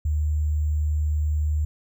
sine tone with sample-and-hold, 75.8 Hz, D#2, 45 cents flat, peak -20 dBFS, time 0.05-1.65 s, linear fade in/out 5 ms, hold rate 7350 Hz, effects none

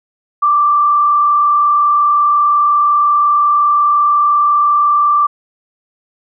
sine tone with frequency modulation, 1174.7 Hz, D6, in tune, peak -8 dBFS, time 0.42-5.27 s, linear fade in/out 10 ms, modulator 34.4 Hz, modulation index 0.53, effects none

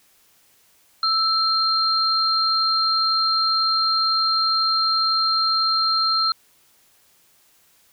sine tone pair together, 1318.5 / 4186 Hz, E6 / C8, 0 / 0 cents, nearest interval octave + minor sixth, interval 2000 cents, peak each -21 / -19 dBFS, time 1.03-6.32 s, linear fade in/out 2 ms, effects white hiss -58 dBFS RMS until 7.92 s

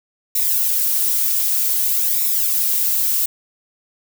violet noise with flanger, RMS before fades -18 dBFS, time 0.35-3.26 s, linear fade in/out 5 ms, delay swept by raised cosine 0.64 to 3.74 ms, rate 0.53 Hz, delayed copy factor -0.7, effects none

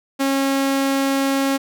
sawtooth tone, 272.8 Hz, C#4, 28 cents flat, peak -13 dBFS, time 0.19-1.58 s, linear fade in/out 20 ms, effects none

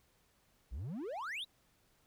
triangle exponential sweep, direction up, 51.91 to 4027 Hz, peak -37 dBFS, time 0.71-1.45 s, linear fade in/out 20 ms, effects pink hiss -72 dBFS RMS until 2.06 s

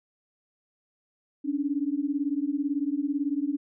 sine beating tone pair, 277.2 / 295.2 Hz, C#4 / D4, 0 / +9 cents, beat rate 18 Hz, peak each -28 dBFS, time 1.44-3.57 s, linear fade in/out 20 ms, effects none

